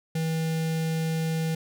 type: tone with notch filter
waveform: square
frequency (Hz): 161.3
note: E3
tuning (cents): -37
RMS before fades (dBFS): -27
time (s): 0.15-1.55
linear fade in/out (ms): 5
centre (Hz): 1100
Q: 1.5
effects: none